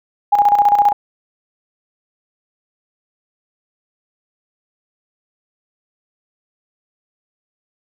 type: tone with tremolo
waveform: sine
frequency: 820 Hz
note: G#5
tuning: 22 cents flat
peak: -7 dBFS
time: 0.32-0.93 s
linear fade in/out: 10 ms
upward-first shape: square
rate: 15 Hz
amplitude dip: 60%
effects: none